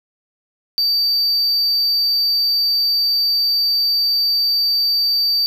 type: tone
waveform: triangle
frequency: 4629 Hz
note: D8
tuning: 26 cents flat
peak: -13 dBFS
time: 0.78-5.46 s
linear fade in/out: 0 ms
effects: none